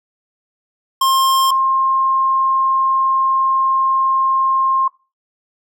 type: tone pair in turn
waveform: square / sine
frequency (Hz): 1063 / 1063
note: C6 / C6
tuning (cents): +27 / +27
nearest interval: unison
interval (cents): 0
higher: neither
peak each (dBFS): -12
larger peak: neither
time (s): 1.01-1.51 / 1.51-4.88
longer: second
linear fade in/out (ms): 5
effects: noise-tail reverb RT60 0.3 s tail -23 dB re dry